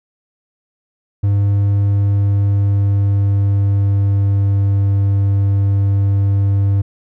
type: tone with pitch glide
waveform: triangle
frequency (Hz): 100.6 to 99.22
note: G2 to G2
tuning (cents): +45 to +21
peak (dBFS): -9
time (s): 1.23-6.82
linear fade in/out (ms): 10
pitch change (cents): -24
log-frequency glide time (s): 1.72-4.91
effects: none